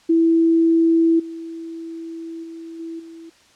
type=tone with level steps; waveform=sine; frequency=329.6 Hz; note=E4; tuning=in tune; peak=-12 / -29 / -32 / -28 / -36 dBFS; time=0.09-3.3 s; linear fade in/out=10 ms; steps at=1.19 / 2.43 / 2.79 / 2.99 s; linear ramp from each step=10 ms; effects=white hiss -53 dBFS RMS until 3.55 s + low-pass 6000 Hz 12 dB/octave